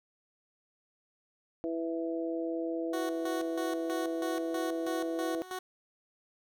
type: harmonic tone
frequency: 165.1 Hz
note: E3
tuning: 3 cents sharp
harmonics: 2 / 3 / 4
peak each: -33 / -37 / -39 dBFS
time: 1.64-5.42 s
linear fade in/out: 0 ms
type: tone with tremolo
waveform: 15% pulse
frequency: 370 Hz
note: F#4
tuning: in tune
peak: -29 dBFS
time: 2.93-5.59 s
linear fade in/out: 5 ms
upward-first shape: square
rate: 3.1 Hz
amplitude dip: 75%
effects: none